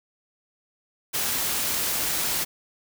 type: noise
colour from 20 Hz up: white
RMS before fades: -26 dBFS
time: 1.13-2.45 s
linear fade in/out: 20 ms
effects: none